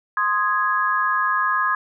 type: chord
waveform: sine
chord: Ab major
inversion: first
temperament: equal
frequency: 1046.5 / 1244.5 / 1661.2 Hz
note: C6 / Eb6 / Ab6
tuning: 0 / 0 / 0 cents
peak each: -22 dBFS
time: 0.17-1.75 s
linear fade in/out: 2 ms
effects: none